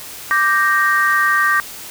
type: chord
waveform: sine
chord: G minor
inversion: second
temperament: equal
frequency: 1174.7 / 1568 / 1864.7 Hz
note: D6 / G6 / Bb6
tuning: 0 / 0 / 0 cents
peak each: -16 dBFS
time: 0.31-1.6 s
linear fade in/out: 0 ms
effects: tanh soft clip ceiling -3 dBFS + white hiss -33 dBFS RMS until 1.9 s

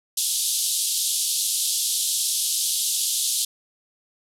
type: band-pass noise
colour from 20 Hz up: white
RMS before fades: -24 dBFS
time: 0.17-3.45 s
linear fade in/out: 5 ms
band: 3200 to 12000 Hz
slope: 48 dB/octave
effects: none

